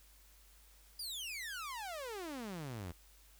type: exponential sweep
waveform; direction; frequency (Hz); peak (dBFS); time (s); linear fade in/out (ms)
sawtooth; down; 4978 to 80.8; -38; 0.99-2.92; 5
effects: added 50 Hz sine -62 dBFS peak until 3.39 s + white hiss -65 dBFS RMS until 3.39 s